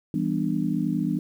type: chord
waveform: sine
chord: E minor seventh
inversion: none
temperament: just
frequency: 164.81 / 197.78 / 247.2 / 296.7 Hz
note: E3 / G3 / B3 / D4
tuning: 0 / +16 / +2 / +18 cents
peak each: -28 dBFS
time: 0.14-1.19 s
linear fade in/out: 2 ms
effects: 9-bit